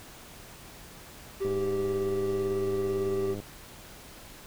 triangle tone, 390 Hz, G4, 9 cents flat, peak -25 dBFS, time 1.4-3.35 s, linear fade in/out 20 ms
click train, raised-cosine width 2 ms, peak -25 dBFS, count 200, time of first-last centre 1.45-3.401 s, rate 102 Hz
effects pink hiss -48 dBFS RMS until 4.46 s

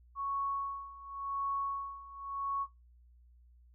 sine tone with tremolo, 1108.7 Hz, C#6, in tune, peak -31 dBFS, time 0.15-2.67 s, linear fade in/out 50 ms, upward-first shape sine, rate 0.91 Hz, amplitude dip 85%, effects noise-tail reverb RT60 0.2 s tail -18 dB re dry + added 60 Hz sine -58 dBFS peak until 3.74 s

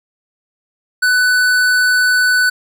sine tone with tanh clipping, 1495 Hz, F#6, 17 cents sharp, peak -12 dBFS, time 1.02-2.5 s, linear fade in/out 10 ms, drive 17 dB, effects none

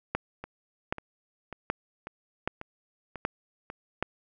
two click trains, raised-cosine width 0.5 ms, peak -12 / -23 dBFS, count 6 / 7, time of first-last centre 0.15-4.026 / 0.44-3.701 s, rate 1.29 / 1.84 Hz, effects none

